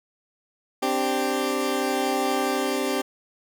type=chord; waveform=20% pulse; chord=C suspended second; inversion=none; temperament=equal; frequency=261.6 / 293.7 / 392 Hz; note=C4 / D4 / G4; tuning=0 / 0 / 0 cents; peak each=-22 / -24 / -21 dBFS; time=0.82-3.02 s; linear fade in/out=10 ms; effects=none